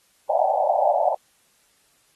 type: band-pass noise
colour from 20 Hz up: pink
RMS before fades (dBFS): -20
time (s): 0.29-1.15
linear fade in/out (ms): 10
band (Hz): 570 to 860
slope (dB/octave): 96
effects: white hiss -62 dBFS RMS until 2.15 s + AAC 32 kbps